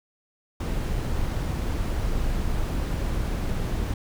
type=noise; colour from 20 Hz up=brown; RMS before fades=-26 dBFS; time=0.6-3.94 s; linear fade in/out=5 ms; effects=none